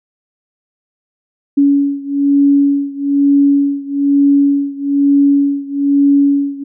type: beating tone pair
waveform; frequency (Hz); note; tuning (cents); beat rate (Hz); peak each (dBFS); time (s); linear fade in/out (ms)
sine; 281.3 / 282.4; C#4 / C#4; +26 / +32; 1.1; -11 / -13; 1.57-6.64; 10
effects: none